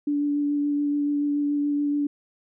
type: tone with vibrato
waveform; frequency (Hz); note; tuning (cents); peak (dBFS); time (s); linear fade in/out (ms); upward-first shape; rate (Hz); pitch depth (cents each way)
sine; 290; D4; -22; -21; 0.07-2.07; 5; sine; 7; 11
effects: none